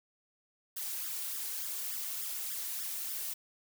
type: noise with flanger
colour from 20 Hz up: blue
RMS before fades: -38 dBFS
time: 0.76-3.34 s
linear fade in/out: 10 ms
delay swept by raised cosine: 0.57 to 2.87 ms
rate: 3.4 Hz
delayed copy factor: +0.85
effects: none